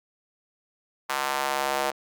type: tone with high-pass filter sweep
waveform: square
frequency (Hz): 69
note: C#2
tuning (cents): -7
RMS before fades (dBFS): -27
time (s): 1.09-1.91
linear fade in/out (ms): 10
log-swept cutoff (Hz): 1000 to 650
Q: 1.7
effects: Opus 48 kbps